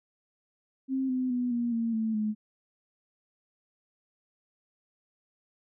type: tone with pitch steps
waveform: sine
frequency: 265 / 255.7 / 246.7 / 238 / 229.6 / 221.6 / 213.8 Hz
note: C4 / C4 / B3 / A#3 / A#3 / A3 / A3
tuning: +22 / -40 / -2 / +36 / -26 / +13 / -49 cents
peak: -26 dBFS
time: 0.88-2.35 s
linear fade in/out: 50 ms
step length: 210 ms
effects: none